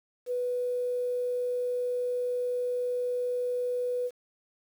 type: tone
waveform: sine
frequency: 493.9 Hz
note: B4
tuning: in tune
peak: -27 dBFS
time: 0.26-4.11 s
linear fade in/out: 50 ms
effects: 9-bit